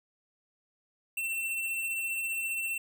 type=tone with tremolo; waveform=square; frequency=2697 Hz; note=E7; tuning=39 cents sharp; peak=-30 dBFS; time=1.17-2.78 s; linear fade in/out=5 ms; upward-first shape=triangle; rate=15 Hz; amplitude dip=30%; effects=none